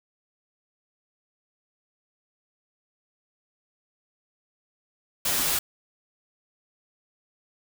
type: noise with comb filter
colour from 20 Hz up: white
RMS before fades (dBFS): -25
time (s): 5.25-5.59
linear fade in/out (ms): 5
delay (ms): 9.3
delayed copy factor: -1
effects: none

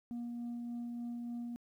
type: tone with tremolo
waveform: sine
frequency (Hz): 238.2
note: A#3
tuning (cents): +38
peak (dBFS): -35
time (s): 0.11-1.56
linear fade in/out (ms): 0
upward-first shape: sine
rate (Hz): 3.4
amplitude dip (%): 25
effects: tanh soft clip ceiling -37 dBFS + 12-bit

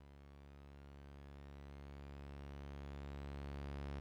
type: tone with level ramp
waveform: sawtooth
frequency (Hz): 70.4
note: C#2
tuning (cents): +27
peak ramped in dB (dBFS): -54 to -39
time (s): 0-4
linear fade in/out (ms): 5
effects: low-pass 4000 Hz 12 dB/octave + 13-bit

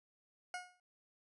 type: tone with exponential decay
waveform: 20% pulse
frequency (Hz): 723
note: F#5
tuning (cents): -40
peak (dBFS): -33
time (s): 0.54-0.8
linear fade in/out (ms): 2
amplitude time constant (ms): 55
effects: resampled to 24000 Hz

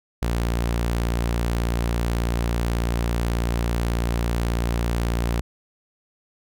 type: tone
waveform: sawtooth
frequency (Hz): 58.27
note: A#1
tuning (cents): 0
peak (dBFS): -17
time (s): 0.22-5.41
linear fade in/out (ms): 5
effects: none

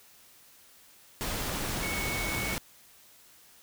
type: tone in noise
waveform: sine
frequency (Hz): 2217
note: C#7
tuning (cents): 0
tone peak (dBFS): -34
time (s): 1.83-2.55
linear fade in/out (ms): 0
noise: pink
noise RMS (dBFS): -33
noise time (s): 1.21-2.58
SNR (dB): -4
effects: white hiss -57 dBFS RMS until 3.62 s

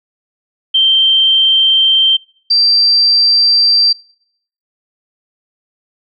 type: tone pair in turn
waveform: sine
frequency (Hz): 3136 / 4699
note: G7 / D8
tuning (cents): 0 / 0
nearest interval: perfect fifth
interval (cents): 700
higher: second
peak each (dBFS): -7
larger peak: neither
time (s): 0.74-2.17 / 2.5-3.93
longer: neither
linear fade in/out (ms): 10
effects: noise-tail reverb RT60 0.7 s tail -26 dB re dry

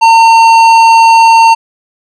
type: tone with tanh clipping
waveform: sine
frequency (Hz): 909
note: A#5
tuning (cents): -44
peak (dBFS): -3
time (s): 0.01-1.55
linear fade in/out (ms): 20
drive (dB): 13
effects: none

